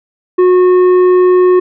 sine tone with tanh clipping, 364.2 Hz, F#4, 27 cents flat, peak -6 dBFS, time 0.38-1.6 s, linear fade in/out 10 ms, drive 8 dB, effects none

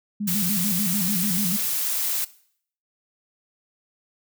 sine tone with vibrato, 191.5 Hz, G3, 40 cents flat, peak -24 dBFS, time 0.2-1.57 s, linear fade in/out 10 ms, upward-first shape square, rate 6.8 Hz, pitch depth 140 cents each way
blue noise, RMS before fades -25 dBFS, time 0.27-2.25 s, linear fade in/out 10 ms
effects noise-tail reverb RT60 0.6 s tail -19 dB re dry

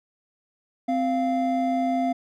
triangle tone pair together, 259.7 / 694 Hz, C4 / F5, -13 / -11 cents, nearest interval octave + perfect fourth, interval 1702 cents, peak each -22 dBFS, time 0.88-2.13 s, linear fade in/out 10 ms, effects none

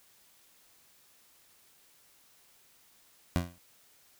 20% pulse tone with exponential decay, 87.31 Hz, F2, in tune, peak -18 dBFS, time 3.36-3.58 s, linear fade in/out 0 ms, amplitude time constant 46 ms, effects white hiss -63 dBFS RMS until 4.19 s

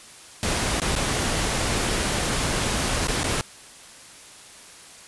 pink noise with dropouts, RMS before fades -24 dBFS, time 0.43-3.41 s, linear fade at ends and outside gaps 0 ms, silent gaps 0.8-0.818 / 0.953-0.962 / 3.071-3.083 / 3.232-3.242 s, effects white hiss -45 dBFS RMS until 5.07 s + resampled to 24000 Hz

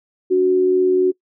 sine tone pair together, 286.5 / 369.9 Hz, D4 / F#4, -43 / 0 cents, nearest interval major third, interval 443 cents, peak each -23 / -12 dBFS, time 0.3-1.12 s, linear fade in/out 20 ms, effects noise-tail reverb RT60 0.1 s tail -22 dB re dry

